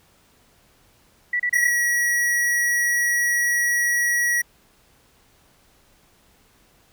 sine tone bursts, 1955 Hz, B6, 18 cents flat, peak -19 dBFS, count 4, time 1.33-1.691 s, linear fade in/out 5 ms, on 67 ms, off 31 ms
square tone, 1919 Hz, A#6, 50 cents sharp, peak -19 dBFS, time 1.53-4.42 s, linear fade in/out 10 ms
effects pink hiss -58 dBFS RMS until 6.92 s

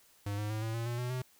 square tone with pitch steps, 101.6 / 104.94 / 108.39 / 111.95 / 115.63 / 119.44 / 123.36 / 127.42 Hz, G#2 / G#2 / A2 / A2 / A#2 / A#2 / B2 / C3, -38 / +18 / -26 / +30 / -14 / +43 / -2 / -45 cents, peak -34 dBFS, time 0.26-1.22 s, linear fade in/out 5 ms, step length 120 ms, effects white hiss -64 dBFS RMS until 1.39 s

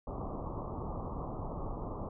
pink low-pass noise, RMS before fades -39 dBFS, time 0.07-2.09 s, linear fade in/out 5 ms, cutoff 1200 Hz, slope 96 dB/octave, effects none

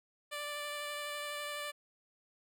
10% pulse tone with vibrato, 587.3 Hz, D5, in tune, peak -30 dBFS, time 0.31-1.72 s, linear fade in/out 20 ms, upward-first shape sine, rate 12 Hz, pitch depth 11 cents each way, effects none

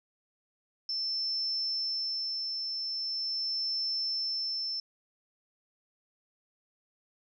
sine tone with tremolo, 5320 Hz, E8, 15 cents sharp, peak -29 dBFS, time 0.89-4.8 s, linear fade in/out 2 ms, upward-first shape sine, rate 0.42 Hz, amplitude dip 30%, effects none

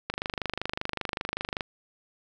click train, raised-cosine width 0.3 ms, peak -13 dBFS, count 39, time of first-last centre 0.1-1.608 s, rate 25.2 Hz, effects none

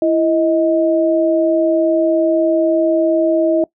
sine tone pair together, 332.8 / 630.4 Hz, E4 / D#5, +17 / +23 cents, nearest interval major seventh, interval 1106 cents, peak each -14 dBFS, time 0.02-3.64 s, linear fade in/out 2 ms, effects noise-tail reverb RT60 0.1 s tail -21 dB re dry

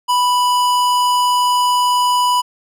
sine tone with hard clipping, 987.8 Hz, B5, in tune, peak -14 dBFS, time 0.08-2.42 s, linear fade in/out 20 ms, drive 18 dB, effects none

